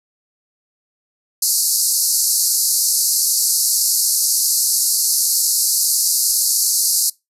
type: band-pass noise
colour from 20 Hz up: white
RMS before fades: -17 dBFS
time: 1.42-7.1 s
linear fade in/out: 5 ms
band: 4300 to 13000 Hz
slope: 96 dB/octave
effects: noise-tail reverb RT60 0.2 s tail -23 dB re dry